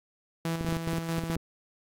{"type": "tone with tremolo", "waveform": "sawtooth", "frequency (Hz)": 165.2, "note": "E3", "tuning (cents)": 4, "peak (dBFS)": -24, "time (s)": [0.45, 1.36], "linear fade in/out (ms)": 2, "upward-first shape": "square", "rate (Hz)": 4.7, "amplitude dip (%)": 45}
{"type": "clicks", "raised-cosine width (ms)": 3, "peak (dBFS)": -21, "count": 12, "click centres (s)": [0.61, 0.647, 0.687, 0.725, 0.768, 0.874, 0.933, 0.984, 1.183, 1.237, 1.3, 1.365]}
{"effects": ["AAC 64 kbps"]}